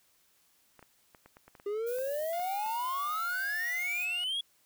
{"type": "clicks", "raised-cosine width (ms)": 0.5, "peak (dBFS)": -37, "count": 11, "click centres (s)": [0.793, 0.827, 1.148, 1.26, 1.369, 1.48, 1.552, 1.599, 1.986, 2.396, 2.664]}
{"type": "exponential sweep", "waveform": "triangle", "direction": "up", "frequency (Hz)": [398.9, 3382], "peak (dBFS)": -29, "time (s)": [1.66, 4.41], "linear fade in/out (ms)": 5}
{"type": "noise", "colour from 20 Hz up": "violet", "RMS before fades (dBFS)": -45, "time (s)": [1.86, 4.06], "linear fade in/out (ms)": 20}
{"type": "tone", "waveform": "10% pulse", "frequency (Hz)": 715, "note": "F5", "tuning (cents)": 41, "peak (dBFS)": -39, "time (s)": [2.33, 4.24], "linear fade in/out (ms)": 0}
{"effects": ["white hiss -68 dBFS RMS until 4.65 s"]}